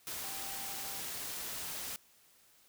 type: tone in noise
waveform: sine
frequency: 784 Hz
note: G5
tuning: in tune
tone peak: -50 dBFS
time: 0.24-1 s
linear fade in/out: 0 ms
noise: white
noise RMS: -41 dBFS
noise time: 0.07-1.96 s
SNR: -12 dB
effects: white hiss -65 dBFS RMS until 2.68 s